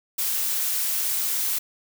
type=noise; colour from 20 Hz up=blue; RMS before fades=-25 dBFS; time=0.18-1.59 s; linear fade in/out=10 ms; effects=none